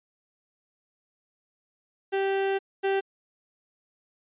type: tone pair in turn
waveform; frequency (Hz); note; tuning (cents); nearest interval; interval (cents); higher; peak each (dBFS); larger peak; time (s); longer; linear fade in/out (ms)
35% pulse; 390 / 390; G4 / G4; -9 / -9; unison; 0; neither; -22 / -21; second; 2.12-2.59 / 2.83-3.01; first; 20
effects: resampled to 8000 Hz